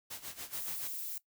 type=noise with tremolo; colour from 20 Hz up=white; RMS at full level=-42 dBFS; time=0.1-0.88 s; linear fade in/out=10 ms; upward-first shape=sine; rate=7 Hz; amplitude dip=80%
type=noise; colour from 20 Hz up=violet; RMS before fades=-40 dBFS; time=0.53-1.18 s; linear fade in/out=2 ms
effects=noise-tail reverb RT60 0.1 s tail -19 dB re dry